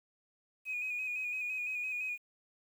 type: tone with vibrato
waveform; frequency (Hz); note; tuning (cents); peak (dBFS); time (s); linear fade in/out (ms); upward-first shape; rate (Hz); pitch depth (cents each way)
sine; 2489; D#7; 0; -33; 0.65-2.18; 50; square; 5.9; 30
effects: tanh soft clip ceiling -30 dBFS + 10-bit